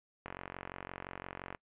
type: click train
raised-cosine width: 0.5 ms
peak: -26 dBFS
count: 60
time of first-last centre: 0.26-1.548 s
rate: 45.8 Hz
effects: noise-tail reverb RT60 0.1 s tail -25 dB re dry + resampled to 8000 Hz